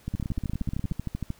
two click trains, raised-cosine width 5 ms, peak -17 / -18 dBFS, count 16 / 15, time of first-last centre 0.15-1.304 / 0.08-0.913 s, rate 13 / 16.8 Hz, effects pink hiss -57 dBFS RMS until 1.39 s

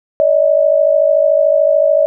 sine tone pair together, 575 / 628.6 Hz, D5 / D#5, -37 / +18 cents, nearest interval major second, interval 155 cents, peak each -11 dBFS, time 0.2-2.06 s, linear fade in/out 0 ms, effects none

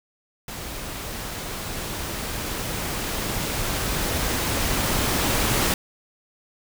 pink noise with level ramp, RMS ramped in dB -34 to -21 dBFS, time 0.48-5.74 s, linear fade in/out 2 ms, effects none

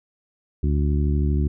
harmonic tone, 72.8 Hz, D2, 15 cents flat, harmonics 1 / 2 / 3 / 4 / 5, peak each -19 / -25 / -29 / -31 / -33 dBFS, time 0.63-1.48 s, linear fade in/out 5 ms, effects none

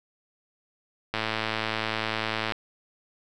click train, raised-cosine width 0.3 ms, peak -11 dBFS, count 153, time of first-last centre 1.14-2.522 s, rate 110 Hz, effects none

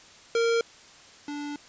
square tone pair in turn, 462.6 / 291.4 Hz, A#4 / D4, -13 / -13 cents, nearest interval minor sixth, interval 800 cents, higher first, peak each -22 / -33 dBFS, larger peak first, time 0.35-0.61 / 1.28-1.56 s, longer second, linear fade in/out 2 ms, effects white hiss -51 dBFS RMS until 1.68 s + resampled to 16000 Hz

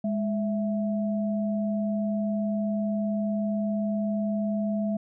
sine tone pair together, 207.7 / 660.2 Hz, G#3 / E5, 0 / +2 cents, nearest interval octave + minor sixth, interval 2002 cents, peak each -25 / -32 dBFS, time 0.04-4.97 s, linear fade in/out 5 ms, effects none

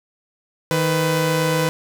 sawtooth tone pair together, 157.3 / 500.1 Hz, D#3 / B4, +19 / +22 cents, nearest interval octave + minor sixth, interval 2003 cents, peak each -16 dBFS, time 0.71-1.69 s, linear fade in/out 0 ms, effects none

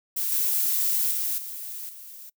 violet noise with level steps, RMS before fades -27 / -24 / -27 / -36 / -43 dBFS, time 0.16-2.3 s, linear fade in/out 10 ms, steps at 0.32 / 1.11 / 1.38 / 1.89 s, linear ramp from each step 2 ms, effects noise-tail reverb RT60 0.1 s tail -24 dB re dry

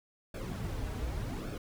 brown noise with flanger, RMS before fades -37 dBFS, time 0.34-1.58 s, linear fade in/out 5 ms, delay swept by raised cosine 1 to 5.8 ms, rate 0.86 Hz, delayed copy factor -0.7, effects none

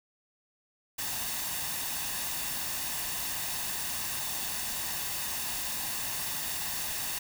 white noise with comb filter, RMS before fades -34 dBFS, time 0.98-7.19 s, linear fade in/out 10 ms, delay 1.1 ms, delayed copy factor +0.5, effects none

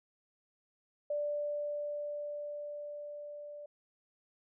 sine tone with level ramp, 587.3 Hz, D5, in tune, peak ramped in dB -31 to -44 dBFS, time 1.1-3.66 s, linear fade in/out 5 ms, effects none

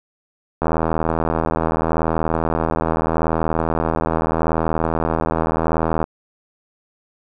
click train, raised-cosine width 1 ms, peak -5 dBFS, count 439, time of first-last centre 0.62-6.041 s, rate 80.8 Hz, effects none

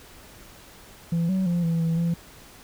sine tone with pitch steps, 168.2 / 188.8 / 173.4 / 166.1 / 164.6 / 169.2 Hz, E3 / F#3 / F3 / E3 / E3 / E3, +35 / +35 / -12 / +13 / -2 / +45 cents, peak -18 dBFS, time 1.12-2.14 s, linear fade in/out 5 ms, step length 170 ms, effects tanh soft clip ceiling -20 dBFS + pink hiss -48 dBFS RMS until 2.63 s

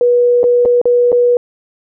sine tone with dropouts, 485.7 Hz, B4, 29 cents flat, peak -7 dBFS, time 0.01-1.37 s, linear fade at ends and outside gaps 1 ms, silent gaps 0.432-0.44 / 0.652-0.657 / 0.815-0.855 / 1.119-1.127 s, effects none

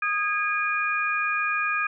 sine tone cluster, 1239 / 1640 / 2433 Hz, D#6 / G#6 / D#7, -8 / -22 / -39 cents, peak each -27 dBFS, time 0.02-1.87 s, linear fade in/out 5 ms, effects none

